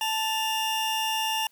40% pulse tone pair together, 880 / 2823 Hz, A5 / F7, 0 / +18 cents, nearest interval octave + minor sixth, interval 2018 cents, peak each -27 dBFS, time 0.01-1.47 s, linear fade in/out 2 ms, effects white hiss -64 dBFS RMS until 1.51 s

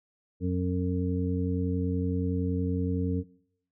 harmonic tone, 90.7 Hz, F#2, 34 cents flat, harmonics 1 / 2 / 3 / 5, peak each -29 / -30 / -31 / -35 dBFS, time 0.4-3.24 s, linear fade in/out 50 ms, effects noise-tail reverb RT60 0.7 s tail -21 dB re dry

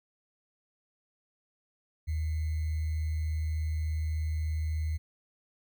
sine tone with sample-and-hold, 78.3 Hz, D#2, 11 cents sharp, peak -28 dBFS, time 2.07-4.98 s, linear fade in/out 20 ms, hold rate 2100 Hz, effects none

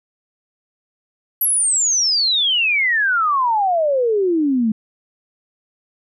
sine exponential sweep, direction down, 11840 to 211.4 Hz, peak -14 dBFS, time 1.41-4.72 s, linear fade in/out 5 ms, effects none

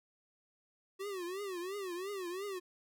square tone with vibrato, 376.1 Hz, F#4, 28 cents sharp, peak -39 dBFS, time 0.99-2.6 s, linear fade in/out 20 ms, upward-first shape triangle, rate 2.9 Hz, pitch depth 180 cents each way, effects none

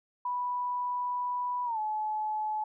sine tone with pitch glide, 985 to 857.5 Hz, B5 to A5, -5 to -45 cents, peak -29 dBFS, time 0.25-2.64 s, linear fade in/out 5 ms, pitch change -240 cents, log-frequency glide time 1.65-1.79 s, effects none

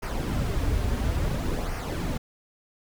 brown noise with flanger, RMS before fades -27 dBFS, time 0.02-2.18 s, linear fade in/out 10 ms, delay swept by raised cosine 0.26 to 6.16 ms, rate 0.58 Hz, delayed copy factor -0.6, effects none

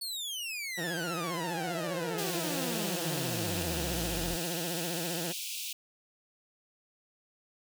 sawtooth exponential sweep, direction down, 4481 to 38.98 Hz, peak -32 dBFS, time 0.01-4.36 s, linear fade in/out 10 ms
15% pulse tone with vibrato, 169.8 Hz, F3, 48 cents flat, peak -28 dBFS, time 0.77-5.33 s, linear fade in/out 20 ms, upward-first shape sine, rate 15 Hz, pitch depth 110 cents each way
pink high-pass noise, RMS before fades -38 dBFS, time 2.18-5.73 s, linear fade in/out 5 ms, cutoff 2400 Hz, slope 96 dB/octave
effects none

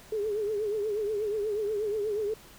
sine tone with vibrato, 421.1 Hz, G#4, 24 cents sharp, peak -27 dBFS, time 0.12-2.34 s, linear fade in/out 5 ms, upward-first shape triangle, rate 8.3 Hz, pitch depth 100 cents each way, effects pink hiss -52 dBFS RMS until 2.58 s

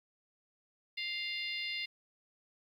harmonic tone with a mistuned harmonic, 699 Hz, F5, 1 cent sharp, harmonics 3 / 4 / 5 / 6 / 7, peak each -39 / -41 / -43 / -45 / -46 dBFS, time 0.97-1.86 s, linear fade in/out 10 ms, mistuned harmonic 5, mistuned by +29 cents, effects 11-bit

